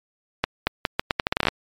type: accelerating click train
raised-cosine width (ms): 0.3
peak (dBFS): -3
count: 14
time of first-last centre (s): 0.44-1.484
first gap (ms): 230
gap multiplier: 0.79
effects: MP3 96 kbps